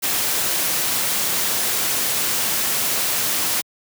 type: noise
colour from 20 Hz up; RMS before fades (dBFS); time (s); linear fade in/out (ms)
white; -21; 0.02-3.62; 20
effects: high-pass 100 Hz 12 dB/octave